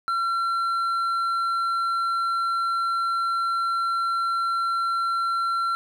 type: tone with hard clipping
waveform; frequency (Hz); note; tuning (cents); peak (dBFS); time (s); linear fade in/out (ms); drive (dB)
sine; 1360; F6; -46; -23; 0.08-5.75; 0; 4
effects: none